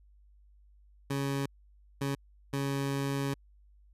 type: tone bursts at uneven times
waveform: 20% pulse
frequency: 138.59 Hz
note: C#3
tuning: in tune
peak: -25 dBFS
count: 3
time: 1.1-1.46 / 2.01-2.15 / 2.53-3.34 s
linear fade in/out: 5 ms
effects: added 50 Hz sine -57 dBFS peak until 3.93 s + resampled to 32000 Hz